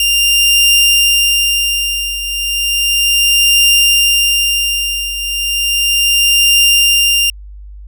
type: tone with tremolo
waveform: sawtooth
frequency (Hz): 2794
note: F7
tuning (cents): 0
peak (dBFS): -3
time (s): 0-7.3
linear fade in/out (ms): 2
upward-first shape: triangle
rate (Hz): 0.34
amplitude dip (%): 75
effects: added 50 Hz sine -29 dBFS peak until 7.87 s